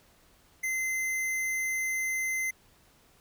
square tone, 2066 Hz, C7, 22 cents flat, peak -29 dBFS, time 0.63-2.51 s, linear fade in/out 10 ms, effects pink hiss -62 dBFS RMS until 3.2 s

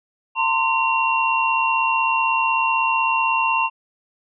sine tone cluster, 905 / 1041 / 2745 Hz, A5 / C6 / F7, +48 / -9 / -31 cents, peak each -21 dBFS, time 0.35-3.7 s, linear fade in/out 50 ms, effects none

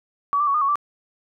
sine tone with pitch steps, 1138 / 1181 / 1118 / 1218 / 1108 / 1168 Hz, C#6 / D6 / C#6 / D#6 / C#6 / D6, +45 / +9 / +14 / -37 / -1 / -10 cents, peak -17 dBFS, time 0.33-0.756 s, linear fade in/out 0 ms, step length 71 ms, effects none

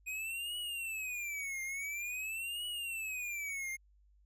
square tone with vibrato, 2489 Hz, D#7, in tune, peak -38 dBFS, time 0.06-3.77 s, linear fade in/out 20 ms, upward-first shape triangle, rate 0.48 Hz, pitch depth 290 cents each way, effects added 50 Hz sine -63 dBFS peak until 4.25 s

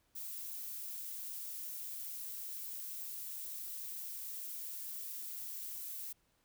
violet noise, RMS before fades -44 dBFS, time 0.15-6.13 s, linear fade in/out 10 ms, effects pink hiss -75 dBFS RMS until 6.44 s

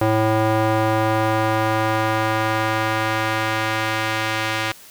square tone with band-pass filter sweep, 109.8 Hz, A2, 3 cents flat, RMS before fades -20 dBFS, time 0.01-4.72 s, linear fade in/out 5 ms, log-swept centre 630 to 2300 Hz, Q 0.85, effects white hiss -44 dBFS RMS until 4.9 s

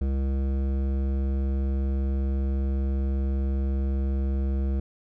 triangle tone with hard clipping, 67.4 Hz, C#2, 48 cents flat, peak -25 dBFS, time 0.01-4.8 s, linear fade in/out 5 ms, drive 17 dB, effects none

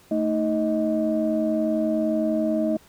sine tone cluster, 222.1 / 313.1 / 629 Hz, A3 / D#4 / D#5, +16 / +11 / +19 cents, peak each -24 dBFS, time 0.11-2.77 s, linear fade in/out 5 ms, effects tanh soft clip ceiling -12 dBFS + pink hiss -54 dBFS RMS until 2.88 s

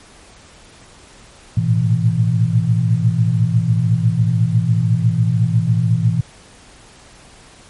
sine tone cluster, 109.3 / 115.3 / 123.3 / 165.9 Hz, A2 / A#2 / B2 / E3, -11 / -19 / -2 / +11 cents, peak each -18 dBFS, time 1.57-6.21 s, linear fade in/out 5 ms, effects pink hiss -44 dBFS RMS until 7.69 s + MP3 48 kbps

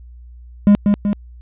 triangle tone with echo, 204.3 Hz, G#3, 28 cents flat, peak -4 dBFS, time 0.67-0.75 s, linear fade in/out 0 ms, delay 190 ms, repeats 2, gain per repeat -4 dB, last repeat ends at 1.13 s, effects added 60 Hz sine -36 dBFS peak until 1.41 s + resampled to 8000 Hz

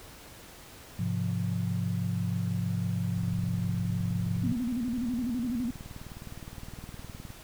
sine chord, F minor, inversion first, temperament just, 104.77 / 130.96 / 174.61 Hz, Ab2 / C3 / F3, +16 / +2 / 0 cents, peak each -31 / -34 / -31 dBFS, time 0.99-4.53 s, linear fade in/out 5 ms
click train, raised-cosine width 5 ms, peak -30 dBFS, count 81, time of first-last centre 3.18-7.304 s, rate 19.4 Hz
sine tone with vibrato, 242 Hz, B3, 35 cents flat, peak -28 dBFS, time 4.43-5.71 s, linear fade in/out 10 ms, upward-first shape square, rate 12 Hz, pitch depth 90 cents each way
effects pink hiss -49 dBFS RMS until 7.43 s

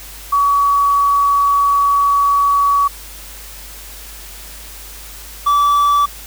sine / triangle tone pair in turn, 1133 / 1154.8 Hz, C#6 / D6, +37 / -30 cents, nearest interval unison, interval 33 cents, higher second, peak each -10 / -8 dBFS, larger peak second, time 0.32-2.88 / 5.46-6.06 s, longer first, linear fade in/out 10 ms, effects added 50 Hz sine -36 dBFS peak until 6.26 s + white hiss -35 dBFS RMS until 6.26 s

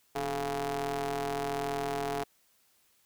sawtooth ring-modulated tone, 135.6 Hz, C#3, 38 cents flat, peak -24 dBFS, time 0.15-2.24 s, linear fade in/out 10 ms, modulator 563 Hz, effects white hiss -68 dBFS RMS until 3.05 s

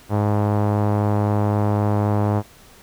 sawtooth tone with low-pass filter, 103.83 Hz, G#2, in tune, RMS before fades -19 dBFS, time 0.09-2.43 s, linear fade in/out 50 ms, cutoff 900 Hz, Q 1.6, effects pink hiss -48 dBFS RMS until 2.82 s

